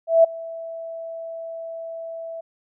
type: tone with ADSR envelope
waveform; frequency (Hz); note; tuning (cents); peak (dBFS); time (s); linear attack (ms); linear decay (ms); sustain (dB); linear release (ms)
sine; 659.3; E5; 0; -8; 0.07-2.41; 170; 9; -22; 9
effects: none